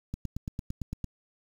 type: click train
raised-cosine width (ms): 5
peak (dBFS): -21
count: 9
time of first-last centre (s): 0.14-1.043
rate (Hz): 8.86
effects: 8-bit